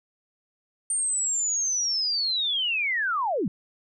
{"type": "linear sweep", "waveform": "sine", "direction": "down", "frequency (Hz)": [8870, 148], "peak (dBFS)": -23, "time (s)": [0.9, 3.48], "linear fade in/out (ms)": 2, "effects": []}